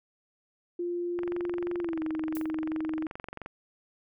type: tone with pitch glide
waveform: sine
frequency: 349.2 to 314.7 Hz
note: F4 to D#4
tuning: 0 to +20 cents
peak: -29 dBFS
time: 0.79-3.07 s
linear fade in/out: 5 ms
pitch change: -180 cents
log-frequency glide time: 1.8-2.02 s
type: click train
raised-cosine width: 0.5 ms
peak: -24 dBFS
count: 53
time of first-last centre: 1.19-3.461 s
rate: 22.9 Hz
type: noise with exponential decay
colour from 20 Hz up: violet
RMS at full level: -40 dBFS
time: 2.35-2.52 s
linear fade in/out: 2 ms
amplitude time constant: 35 ms
effects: none